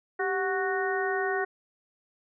harmonic tone with a mistuned harmonic, 370 Hz, F#4, in tune, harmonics 1 / 2 / 3 / 4 / 5, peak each -29 / -32 / -37 / -33 / -33 dBFS, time 0.19-1.45 s, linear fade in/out 10 ms, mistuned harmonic 1, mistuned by +94 cents, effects none

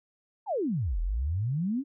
sine exponential two-way sweep, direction down then up, 932.3 to 38.89 to 292.2 Hz, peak -26 dBFS, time 0.46-1.84 s, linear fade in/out 50 ms, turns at 1 s, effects none

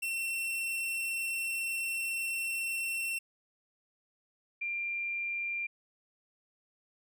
45% pulse / sine tone pair in turn, 2706 / 2383 Hz, E7 / D7, +45 / +25 cents, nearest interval major second, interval 220 cents, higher first, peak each -32 / -32 dBFS, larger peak neither, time 0.02-3.19 / 4.61-5.67 s, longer first, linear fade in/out 10 ms, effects none

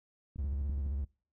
click train, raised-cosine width 5 ms, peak -34 dBFS, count 7, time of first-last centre 0.36-0.864 s, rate 11.9 Hz
triangle tone with vibrato, 70 Hz, C#2, 18 cents sharp, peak -30 dBFS, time 0.38-1.05 s, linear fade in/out 10 ms, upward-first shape sine, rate 15 Hz, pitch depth 130 cents each way
effects noise-tail reverb RT60 0.4 s tail -25 dB re dry

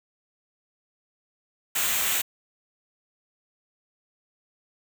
white noise with comb filter, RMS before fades -25 dBFS, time 1.75-2.22 s, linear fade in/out 10 ms, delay 0.2 ms, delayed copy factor -0.55, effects none

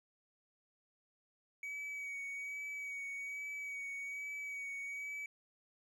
triangle tone with vibrato, 2263 Hz, C#7, 35 cents sharp, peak -39 dBFS, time 1.63-5.26 s, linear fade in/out 2 ms, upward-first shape sine, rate 1.2 Hz, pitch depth 23 cents each way, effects none

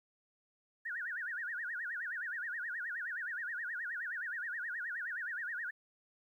sine tone with vibrato, 1643 Hz, G#6, 19 cents flat, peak -37 dBFS, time 0.85-5.71 s, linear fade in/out 10 ms, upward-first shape sine, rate 9.5 Hz, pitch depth 250 cents each way, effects 12-bit

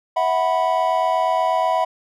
triangle chord, E suspended second, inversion none, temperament equal with one note detuned, 651.7 / 740 / 987.8 Hz, E5 / F#5 / B5, -20 / 0 / 0 cents, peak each -19 dBFS, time 0.16-1.85 s, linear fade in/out 10 ms, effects none

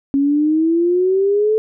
sine exponential sweep, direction up, 273.9 to 440 Hz, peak -12 dBFS, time 0.14-1.58 s, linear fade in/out 0 ms, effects none

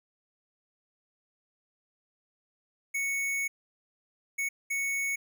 square tone bursts at uneven times, 2217 Hz, C#7, in tune, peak -29 dBFS, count 3, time 2.94-3.48 / 4.38-4.49 / 4.7-5.16 s, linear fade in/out 10 ms, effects none

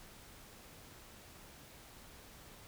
silence, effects pink hiss -56 dBFS RMS until 2.67 s

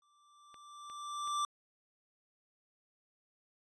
square tone with exponential growth, 1174.7 Hz, D6, in tune, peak -31 dBFS, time 0.02-1.45 s, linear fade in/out 2 ms, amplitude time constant 310 ms
clicks, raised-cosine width 0.3 ms, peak -40 dBFS, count 3, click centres 0.543 / 0.899 / 1.275 s
effects resampled to 22050 Hz

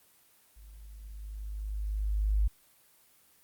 sine tone with level ramp, 51.6 Hz, G#1, 10 cents flat, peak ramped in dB -48 to -22 dBFS, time 0.56-2.48 s, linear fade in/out 10 ms, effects white hiss -63 dBFS RMS until 3.43 s + Opus 24 kbps

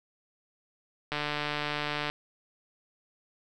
click train, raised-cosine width 0.3 ms, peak -15 dBFS, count 146, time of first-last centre 1.12-2.1 s, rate 148 Hz, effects none

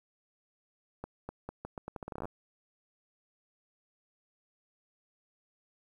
accelerating click train, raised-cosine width 1 ms, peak -25 dBFS, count 17, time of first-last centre 1.04-2.255 s, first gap 250 ms, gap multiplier 0.8, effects 10-bit

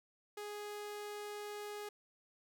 sawtooth tone, 415.3 Hz, G#4, in tune, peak -39 dBFS, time 0.37-1.89 s, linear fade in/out 5 ms, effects none

